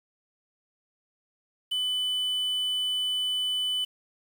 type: tone with quantisation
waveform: triangle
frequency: 3000 Hz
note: F#7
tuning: 23 cents sharp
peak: -24 dBFS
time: 1.71-3.85 s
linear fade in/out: 10 ms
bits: 8
effects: none